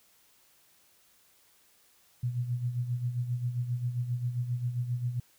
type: tone with tremolo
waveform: sine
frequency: 122.3 Hz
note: B2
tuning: 16 cents flat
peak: -26 dBFS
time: 2.23-5.2 s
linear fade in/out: 5 ms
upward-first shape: sine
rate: 7.5 Hz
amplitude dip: 65%
effects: white hiss -64 dBFS RMS until 5.38 s